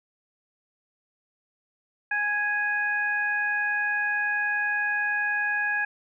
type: harmonic tone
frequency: 830.6 Hz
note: G#5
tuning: in tune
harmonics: 1 / 2 / 3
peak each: -33 / -24 / -33 dBFS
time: 2.11-5.85 s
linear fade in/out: 5 ms
effects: none